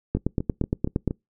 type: two click trains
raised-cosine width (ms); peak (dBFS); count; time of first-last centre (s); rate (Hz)
3; -9 / -15; 9 / 5; 0.15-1.077 / 0.17-1.109; 8.63 / 4.26
effects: noise-tail reverb RT60 0.2 s tail -26 dB re dry